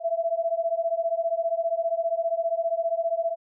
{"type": "beating tone pair", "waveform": "sine", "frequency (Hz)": [659.3, 674.3], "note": ["E5", "E5"], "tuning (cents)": [0, 39], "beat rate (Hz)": 15, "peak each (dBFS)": -26, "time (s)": [0, 3.36], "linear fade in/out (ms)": 50, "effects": []}